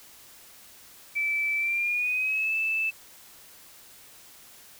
sine tone with pitch glide, 2319 to 2633 Hz, D7 to E7, -22 to -3 cents, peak -24 dBFS, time 1.15-2.91 s, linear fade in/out 20 ms, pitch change +219 cents, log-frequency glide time 1.57-2.55 s, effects white hiss -51 dBFS RMS until 4.79 s

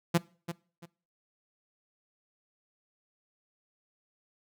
sawtooth tone with echo, 170.5 Hz, F3, 41 cents flat, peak -17 dBFS, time 0.14-0.18 s, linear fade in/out 10 ms, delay 340 ms, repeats 2, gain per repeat -12 dB, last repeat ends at 0.86 s, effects noise-tail reverb RT60 0.4 s tail -22 dB re dry

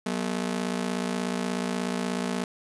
sawtooth ring-modulated tone, 215.1 Hz, A3, 39 cents flat, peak -20 dBFS, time 0.06-2.44 s, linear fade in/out 2 ms, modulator 28.3 Hz, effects resampled to 24000 Hz + 8-bit

